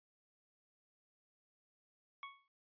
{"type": "tone with exponential decay", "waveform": "25% pulse", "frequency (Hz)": 1108.7, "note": "C#6", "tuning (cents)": 0, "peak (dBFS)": -39, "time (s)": [2.23, 2.48], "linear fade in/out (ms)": 1, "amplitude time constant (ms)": 54, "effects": ["resampled to 11025 Hz"]}